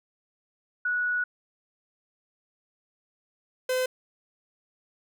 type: tone pair in turn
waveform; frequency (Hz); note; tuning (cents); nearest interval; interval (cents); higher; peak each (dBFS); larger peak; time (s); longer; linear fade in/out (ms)
sine / 45% pulse; 1467 / 511.2; F#6 / C5; -15 / -40; octave + tritone; 1825; first; -24; neither; 0.85-1.24 / 3.69-3.86; first; 5
effects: none